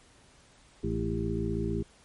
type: harmonic tone with a mistuned harmonic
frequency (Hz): 55.4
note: A1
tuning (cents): +13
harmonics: 1 / 2 / 3 / 4 / 6 / 7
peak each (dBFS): -35 / -35 / -35 / -35 / -35 / -35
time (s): 0.83-1.83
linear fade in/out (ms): 10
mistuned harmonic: 7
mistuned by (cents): +48
effects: pink hiss -59 dBFS RMS until 2.04 s + MP3 48 kbps